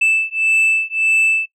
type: beating tone pair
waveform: sine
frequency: 2637 / 2638.7 Hz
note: E7 / E7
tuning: 0 / +1 cents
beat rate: 1.7 Hz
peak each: -14 dBFS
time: 0.01-1.46 s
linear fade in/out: 10 ms
effects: noise-tail reverb RT60 0.1 s tail -20 dB re dry + tanh soft clip ceiling -10 dBFS